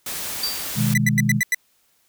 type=noise; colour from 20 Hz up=white; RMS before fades=-29 dBFS; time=0.06-0.94 s; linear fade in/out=5 ms
type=tone with exponential decay; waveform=triangle; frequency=4657 Hz; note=D8; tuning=15 cents flat; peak=-18 dBFS; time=0.43-0.75 s; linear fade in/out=5 ms; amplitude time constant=69 ms
type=chord; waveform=sine; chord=G# minor; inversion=first; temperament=just; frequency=124.59 / 155.74 / 207.7 Hz; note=B2 / D#3 / G#3; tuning=+16 / +2 / 0 cents; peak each=-21 / -23 / -21 dBFS; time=0.75-1.42 s; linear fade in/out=50 ms
type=tone bursts; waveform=45% pulse; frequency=1986 Hz; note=B6; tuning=9 cents sharp; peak=-16 dBFS; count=6; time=0.95-1.546 s; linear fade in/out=2 ms; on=26 ms; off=88 ms
effects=white hiss -63 dBFS RMS until 2.08 s